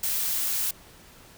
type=noise; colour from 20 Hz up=blue; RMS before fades=-27 dBFS; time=0.03-0.71 s; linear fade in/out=5 ms; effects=pink hiss -51 dBFS RMS until 1.37 s